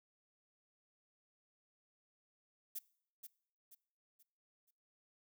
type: noise with echo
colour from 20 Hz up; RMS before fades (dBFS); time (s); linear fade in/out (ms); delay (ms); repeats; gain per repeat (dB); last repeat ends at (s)
violet; -42; 2.75-2.79; 10; 480; 4; -8; 4.71
effects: noise-tail reverb RT60 0.6 s tail -22 dB re dry